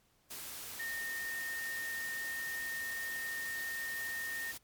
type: tone in noise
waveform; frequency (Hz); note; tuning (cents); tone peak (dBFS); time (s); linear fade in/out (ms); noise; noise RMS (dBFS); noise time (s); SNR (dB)
sine; 1835; A#6; -28; -37; 0.79-4.52; 10; white; -45; 0.3-4.58; +5
effects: pink hiss -71 dBFS RMS until 4.63 s + MP3 96 kbps